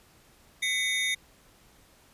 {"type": "tone cluster", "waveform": "square", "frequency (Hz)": [2015, 2227, 3670], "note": ["B6", "C#7", "A#7"], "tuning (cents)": [34, 7, -28], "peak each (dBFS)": -31, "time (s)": [0.62, 1.15], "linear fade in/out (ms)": 10, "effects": ["pink hiss -59 dBFS RMS until 2.13 s", "resampled to 32000 Hz"]}